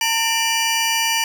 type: tone cluster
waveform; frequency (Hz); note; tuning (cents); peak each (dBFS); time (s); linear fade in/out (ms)
25% pulse; 907 / 2358 / 2925; A#5 / D7 / F#7; -48 / +6 / -21; -18; 0.01-1.24; 2
effects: none